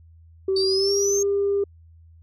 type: tone with pitch glide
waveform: sine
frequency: 383.8 to 400.3 Hz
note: G4 to G4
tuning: -37 to +36 cents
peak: -18 dBFS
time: 0.48-1.64 s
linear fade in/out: 5 ms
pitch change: +73 cents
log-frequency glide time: 0.76-0.91 s
type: exponential sweep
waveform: sine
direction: up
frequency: 4540 to 6500 Hz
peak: -21 dBFS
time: 0.56-1.23 s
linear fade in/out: 5 ms
effects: tanh soft clip ceiling -14 dBFS + added 82 Hz sine -47 dBFS peak until 2.22 s